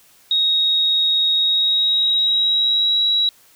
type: tone with pitch glide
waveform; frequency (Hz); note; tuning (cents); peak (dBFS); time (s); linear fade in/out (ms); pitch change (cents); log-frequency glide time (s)
sine; 3764 to 3883; A#7 to B7; +16 to -30; -14; 0.31-3.29; 2; +54; 1.34-3.04
effects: white hiss -52 dBFS RMS until 3.55 s